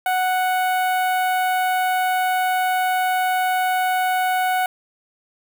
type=tone with notch filter; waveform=sawtooth; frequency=740 Hz; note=F#5; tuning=in tune; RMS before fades=-20 dBFS; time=0.06-4.66 s; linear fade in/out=2 ms; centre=5500 Hz; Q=0.5; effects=none